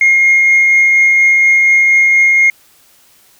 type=tone with tremolo; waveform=sine; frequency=2139 Hz; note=C7; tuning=38 cents sharp; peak=-3 dBFS; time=0.01-2.5 s; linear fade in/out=2 ms; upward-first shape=triangle; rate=4.2 Hz; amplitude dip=25%; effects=tanh soft clip ceiling -3 dBFS + white hiss -48 dBFS RMS until 3.39 s